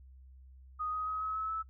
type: tone with pitch steps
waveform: sine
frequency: 1244.5 / 1256.8 / 1269.2 / 1281.7 / 1294.4 / 1307.1 Hz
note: D#6 / D#6 / D#6 / E6 / E6 / E6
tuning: 0 / +17 / +34 / -49 / -32 / -15 cents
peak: -33 dBFS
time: 0.79-1.63 s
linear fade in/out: 20 ms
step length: 140 ms
effects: noise-tail reverb RT60 0.1 s tail -17 dB re dry + added 65 Hz sine -52 dBFS peak until 1.69 s